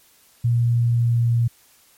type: tone with pitch glide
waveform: sine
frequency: 118.7 to 117.81 Hz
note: A#2 to A#2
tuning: +32 to +19 cents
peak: -15 dBFS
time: 0.44-1.48 s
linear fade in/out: 10 ms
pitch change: -13 cents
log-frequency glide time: 0.73-1.34 s
effects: white hiss -55 dBFS RMS until 1.97 s + MP3 64 kbps